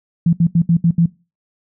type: tone bursts at uneven times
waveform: sine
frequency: 169 Hz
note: E3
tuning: 43 cents sharp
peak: -9 dBFS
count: 6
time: 0.26-0.33 / 0.4-0.47 / 0.55-0.62 / 0.69-0.77 / 0.84-0.91 / 0.98-1.06 s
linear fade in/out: 5 ms
effects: noise-tail reverb RT60 0.3 s tail -21 dB re dry